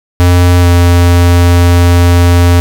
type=tone with pitch glide; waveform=square; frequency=88.5 to 87.28 Hz; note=F2 to F2; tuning=+23 to -1 cents; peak=-4 dBFS; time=0.2-2.6 s; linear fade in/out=0 ms; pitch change=-24 cents; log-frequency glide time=0.61-0.66 s; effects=none